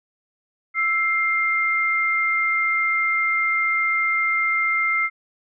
sine tone pair together, 1326 / 2105 Hz, E6 / C7, +10 / +10 cents, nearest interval minor sixth, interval 800 cents, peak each -24 / -19 dBFS, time 0.74-5.1 s, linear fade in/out 50 ms, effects none

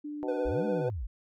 sine tone, 296.2 Hz, D4, 15 cents sharp, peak -35 dBFS, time 0.04-0.82 s, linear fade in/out 10 ms
harmonic tone, 125.2 Hz, B2, 24 cents sharp, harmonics 3 / 4 / 5 / 6 / 7, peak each -37 / -39 / -41 / -43 / -44 dBFS, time 0.23-0.9 s, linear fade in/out 0 ms
triangle tone with vibrato, 493.9 Hz, B4, in tune, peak -28 dBFS, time 0.28-0.89 s, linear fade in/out 5 ms, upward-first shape sine, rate 17 Hz, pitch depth 38 cents each way
sine linear two-way sweep, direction up then down, 32.39 to 219.6 to 38.82 Hz, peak -32 dBFS, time 0.45-1.07 s, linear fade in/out 10 ms, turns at 0.66 s
effects none

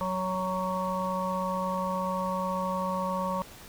harmonic tone, 185.8 Hz, F#3, 7 cents sharp, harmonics 1 / 3 / 5 / 6, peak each -33 / -33 / -33 / -33 dBFS, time 0.01-3.42 s, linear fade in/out 0 ms, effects pink hiss -48 dBFS RMS until 3.68 s

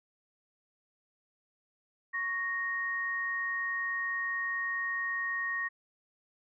sine tone pair together, 1108.8 / 1864.7 Hz, C#6 / A#6, 0 / 0 cents, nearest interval major sixth, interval 900 cents, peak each -39 / -31 dBFS, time 2.13-5.69 s, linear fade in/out 20 ms, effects none

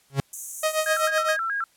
45% pulse tone with exponential growth, 137.4 Hz, C#3, 15 cents flat, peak -16 dBFS, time 0.1-0.2 s, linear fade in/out 0 ms, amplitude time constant 20 ms
pink high-pass noise, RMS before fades -34 dBFS, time 0.33-1.08 s, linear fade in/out 2 ms, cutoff 6200 Hz, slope 96 dB/octave
sawtooth tone with tremolo, 626 Hz, D#5, 10 cents sharp, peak -15 dBFS, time 0.63-1.37 s, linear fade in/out 5 ms, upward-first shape triangle, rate 7.8 Hz, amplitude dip 90%
sine tone with vibrato, 1480 Hz, F#6, in tune, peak -24 dBFS, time 0.86-1.64 s, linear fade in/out 2 ms, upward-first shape square, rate 4.7 Hz, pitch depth 170 cents each way
effects white hiss -61 dBFS RMS until 1.76 s + low-pass 12000 Hz 12 dB/octave

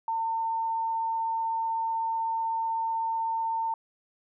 sine tone, 904 Hz, A5, 47 cents sharp, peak -26 dBFS, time 0.08-3.74 s, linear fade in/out 2 ms, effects none

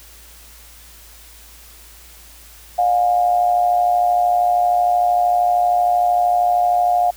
sine tone with amplitude modulation, 712 Hz, F5, 33 cents sharp, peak -10 dBFS, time 2.78-7.11 s, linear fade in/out 10 ms, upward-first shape sine, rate 113 Hz, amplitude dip 60%, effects added 56 Hz sine -45 dBFS peak until 7.16 s + white hiss -44 dBFS RMS until 7.16 s

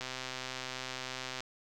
click train, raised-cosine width 0.2 ms, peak -21 dBFS, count 181, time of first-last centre 0.01-1.405 s, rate 129 Hz, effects none

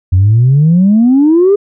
sine exponential sweep, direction up, 88.2 to 416 Hz, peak -3 dBFS, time 0.12-1.56 s, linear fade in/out 10 ms, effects tanh soft clip ceiling -1 dBFS

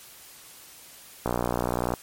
click train, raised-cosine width 1 ms, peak -11 dBFS, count 42, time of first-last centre 1.26-1.938 s, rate 60.5 Hz, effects white hiss -48 dBFS RMS until 2.02 s + MP3 64 kbps

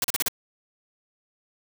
white noise bursts, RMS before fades -24 dBFS, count 5, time 0.02-0.283 s, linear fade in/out 2 ms, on 23 ms, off 37 ms, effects none

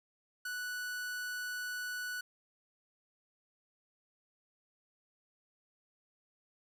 45% pulse tone, 1480 Hz, F#6, in tune, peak -37 dBFS, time 0.45-2.21 s, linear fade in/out 5 ms, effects none

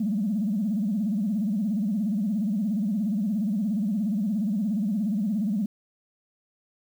sine tone with vibrato, 207.7 Hz, G#3, in tune, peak -22 dBFS, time 0-5.66 s, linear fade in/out 5 ms, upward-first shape sine, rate 17 Hz, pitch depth 180 cents each way, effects tanh soft clip ceiling -18 dBFS + 9-bit

